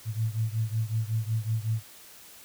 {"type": "beating tone pair", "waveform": "sine", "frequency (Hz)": [109.2, 114.6], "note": ["A2", "A#2"], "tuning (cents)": [-13, -29], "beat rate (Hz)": 5.4, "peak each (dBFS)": [-28, -30], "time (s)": [0.05, 1.83], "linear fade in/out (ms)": 50, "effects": ["white hiss -50 dBFS RMS until 2.44 s"]}